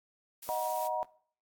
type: noise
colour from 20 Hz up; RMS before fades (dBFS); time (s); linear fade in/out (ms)
blue; -44; 0.42-0.88; 10
type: chord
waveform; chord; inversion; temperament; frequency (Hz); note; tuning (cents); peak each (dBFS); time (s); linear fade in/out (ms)
sine; D# minor; none; equal with one note detuned; 622.3 / 740 / 953.6; D#5 / F#5 / A#5; 0 / 0 / +39; -35 / -35 / -33; 0.49-1.03; 0
effects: noise-tail reverb RT60 0.5 s tail -20 dB re dry + AAC 64 kbps